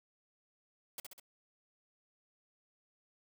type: noise with echo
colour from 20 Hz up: white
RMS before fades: -43 dBFS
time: 0.98-1 s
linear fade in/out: 2 ms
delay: 66 ms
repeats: 3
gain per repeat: -4 dB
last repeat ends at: 1.198 s
effects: none